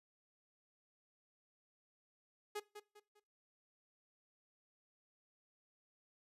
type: tone with echo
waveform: sawtooth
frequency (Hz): 417.3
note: G#4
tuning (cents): +8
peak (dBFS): -36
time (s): 2.55-2.6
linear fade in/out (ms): 10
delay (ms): 200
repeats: 3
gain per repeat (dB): -9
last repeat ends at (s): 3.2
effects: noise-tail reverb RT60 0.3 s tail -20 dB re dry + resampled to 32000 Hz